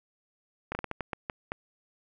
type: slowing click train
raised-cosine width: 0.5 ms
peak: -17 dBFS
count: 9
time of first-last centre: 0.72-1.519 s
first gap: 30 ms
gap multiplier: 1.33
effects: none

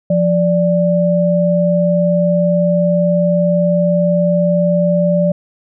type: tone pair together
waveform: sine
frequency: 174.61 / 587.3 Hz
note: F3 / D5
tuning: 0 / 0 cents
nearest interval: octave + major sixth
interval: 2100 cents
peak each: -13 dBFS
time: 0.1-5.32 s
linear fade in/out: 5 ms
effects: none

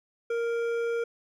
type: tone with hard clipping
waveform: triangle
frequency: 466.2 Hz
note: A#4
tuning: in tune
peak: -28 dBFS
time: 0.3-1.04 s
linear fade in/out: 5 ms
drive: 13 dB
effects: none

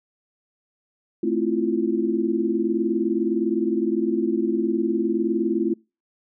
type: chord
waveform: sine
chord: F major seventh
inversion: first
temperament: equal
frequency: 220 / 261.6 / 329.6 / 349.2 Hz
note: A3 / C4 / E4 / F4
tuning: 0 / 0 / 0 / 0 cents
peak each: -26 / -28 / -24 / -24 dBFS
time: 1.23-5.74 s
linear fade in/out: 5 ms
effects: noise-tail reverb RT60 0.3 s tail -26 dB re dry

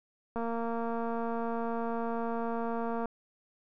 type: click train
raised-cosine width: 1 ms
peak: -22 dBFS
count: 624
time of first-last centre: 0.36-3.057 s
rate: 231 Hz
effects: none

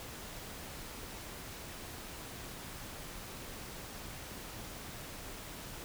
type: silence
effects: pink hiss -46 dBFS RMS until 5.84 s

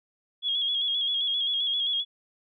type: tone with vibrato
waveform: sine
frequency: 3322 Hz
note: G#7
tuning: in tune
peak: -24 dBFS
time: 0.42-2.05 s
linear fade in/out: 50 ms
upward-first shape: square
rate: 7.6 Hz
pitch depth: 36 cents each way
effects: none

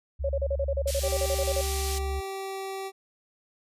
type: tone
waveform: sine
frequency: 69.3 Hz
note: C#2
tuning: in tune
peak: -28 dBFS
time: 0.19-2.21 s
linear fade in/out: 20 ms
type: tone bursts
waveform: sine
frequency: 554.4 Hz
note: C#5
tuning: in tune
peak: -25 dBFS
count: 16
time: 0.24-1.612 s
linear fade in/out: 5 ms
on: 52 ms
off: 36 ms
type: band-pass noise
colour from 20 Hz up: white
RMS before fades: -35 dBFS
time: 0.87-1.99 s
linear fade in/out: 10 ms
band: 3100 to 9400 Hz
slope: 12 dB/octave
type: tone with pitch glide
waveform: 25% pulse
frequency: 390.6 to 386.6 Hz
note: G4 to G4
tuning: -6 to -24 cents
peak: -29 dBFS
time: 1.01-2.92 s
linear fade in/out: 50 ms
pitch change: -18 cents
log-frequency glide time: 1.49-2.62 s
effects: resampled to 32000 Hz

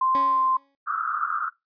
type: tone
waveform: sine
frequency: 1044 Hz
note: C6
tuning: 4 cents flat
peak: -19 dBFS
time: 0.01-0.57 s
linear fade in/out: 5 ms
type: tone with exponential decay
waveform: 20% pulse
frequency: 277.2 Hz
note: C#4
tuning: in tune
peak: -24 dBFS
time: 0.15-0.75 s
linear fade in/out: 0 ms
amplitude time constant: 130 ms
type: band-pass noise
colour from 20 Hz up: pink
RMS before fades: -27 dBFS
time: 0.86-1.5 s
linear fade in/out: 20 ms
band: 1200 to 1400 Hz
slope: 96 dB/octave
effects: noise-tail reverb RT60 0.2 s tail -22 dB re dry + resampled to 11025 Hz

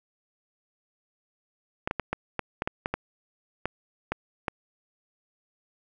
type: clicks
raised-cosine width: 0.5 ms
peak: -12 dBFS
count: 12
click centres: 1.875 / 1.911 / 1.997 / 2.13 / 2.393 / 2.621 / 2.675 / 2.859 / 2.94 / 3.656 / 4.12 / 4.482 s
effects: none

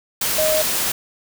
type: tone in noise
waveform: sine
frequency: 622.3 Hz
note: D#5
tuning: in tune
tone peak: -17 dBFS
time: 0.38-0.62 s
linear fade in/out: 5 ms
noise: white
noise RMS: -21 dBFS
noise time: 0.21-0.92 s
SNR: +1 dB
effects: none

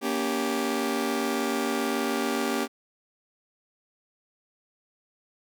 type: chord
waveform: sawtooth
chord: G diminished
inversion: first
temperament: just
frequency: 235.2 / 282.2 / 392 Hz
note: Bb3 / Db4 / G4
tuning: +16 / +31 / 0 cents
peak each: -26 dBFS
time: 0.01-2.68 s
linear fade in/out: 50 ms
effects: none

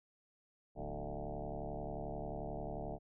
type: tone with frequency modulation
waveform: sine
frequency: 305.4 Hz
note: D#4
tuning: 32 cents flat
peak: -39 dBFS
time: 0.75-2.99 s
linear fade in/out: 50 ms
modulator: 71.3 Hz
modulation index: 6.3
effects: none

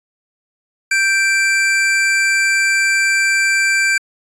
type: tone pair together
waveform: square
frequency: 1570 / 2342 Hz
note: G6 / D7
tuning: +2 / -5 cents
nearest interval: perfect fifth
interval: 693 cents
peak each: -16 dBFS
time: 0.91-3.98 s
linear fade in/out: 5 ms
effects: resampled to 24000 Hz

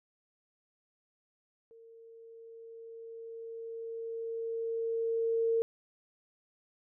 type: tone with level ramp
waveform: sine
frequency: 456.3 Hz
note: A#4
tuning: 37 cents flat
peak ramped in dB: -53 to -25 dBFS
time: 1.71-5.62 s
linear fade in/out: 0 ms
effects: none

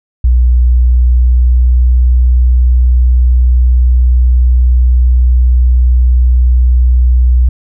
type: tone with pitch glide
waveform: sine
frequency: 61 to 61.71 Hz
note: B1 to B1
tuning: -21 to -1 cents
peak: -4 dBFS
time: 0.24-7.49 s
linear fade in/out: 5 ms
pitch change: +20 cents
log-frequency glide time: 0.63-1.93 s
effects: none

